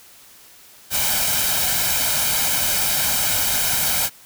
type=noise with comb filter; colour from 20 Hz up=white; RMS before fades=-20 dBFS; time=0.9-4.1 s; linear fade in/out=50 ms; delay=1.3 ms; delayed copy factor=+0.65; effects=white hiss -47 dBFS RMS until 4.25 s